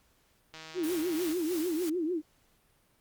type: click train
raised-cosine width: 0.2 ms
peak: -28 dBFS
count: 126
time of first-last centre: 0.54-1.326 s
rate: 159 Hz
type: tone with vibrato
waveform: sine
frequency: 335.3 Hz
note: E4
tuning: 30 cents sharp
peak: -28 dBFS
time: 0.74-2.22 s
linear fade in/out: 50 ms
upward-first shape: triangle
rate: 6.7 Hz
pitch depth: 200 cents each way
type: noise with tremolo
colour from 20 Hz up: white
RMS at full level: -41 dBFS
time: 0.83-1.9 s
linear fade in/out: 10 ms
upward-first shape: sine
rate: 3 Hz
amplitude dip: 40%
effects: pink hiss -68 dBFS RMS until 3 s + Opus 48 kbps